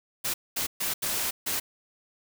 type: noise bursts at uneven times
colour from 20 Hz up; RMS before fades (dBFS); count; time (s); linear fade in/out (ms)
white; -29; 5; 0.24-0.34 / 0.56-0.67 / 0.8-0.94 / 1.02-1.31 / 1.46-1.6; 10
effects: none